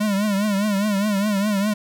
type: tone with vibrato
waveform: square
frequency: 203.9 Hz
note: G#3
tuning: 32 cents flat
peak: -19 dBFS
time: 0-1.74 s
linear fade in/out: 10 ms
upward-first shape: triangle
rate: 4.9 Hz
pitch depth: 110 cents each way
effects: 10-bit